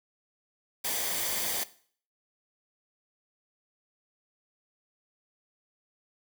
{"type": "noise with comb filter", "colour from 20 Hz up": "white", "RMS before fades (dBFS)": -31, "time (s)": [0.84, 1.64], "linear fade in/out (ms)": 10, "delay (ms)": 0.74, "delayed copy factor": -0.5, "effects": ["noise-tail reverb RT60 0.5 s tail -17 dB re dry"]}